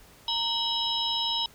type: tone cluster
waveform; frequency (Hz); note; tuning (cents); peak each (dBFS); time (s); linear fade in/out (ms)
sine; 922 / 2963 / 3225 / 3843 / 5230; A#5 / F#7 / G7 / B7 / E8; -19 / +2 / +48 / -48 / -15; -33 / -33 / -33 / -29 / -34; 0.28-1.46; 2
effects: pink hiss -54 dBFS RMS until 1.54 s